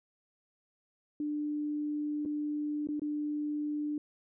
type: tone with dropouts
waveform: sine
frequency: 297.3 Hz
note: D4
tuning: 21 cents sharp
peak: -31 dBFS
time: 1.2-3.98 s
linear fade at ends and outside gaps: 2 ms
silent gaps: 2.252-2.258 / 2.872-2.887 / 2.996-3.018 s
effects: none